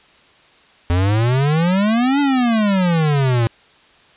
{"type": "exponential two-way sweep", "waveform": "square", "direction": "up then down", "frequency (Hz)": [85, 290.2, 112.8], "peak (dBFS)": -14, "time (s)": [0.9, 3.47], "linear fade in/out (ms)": 0, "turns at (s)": 2.2, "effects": ["white hiss -50 dBFS RMS until 4.16 s", "resampled to 8000 Hz"]}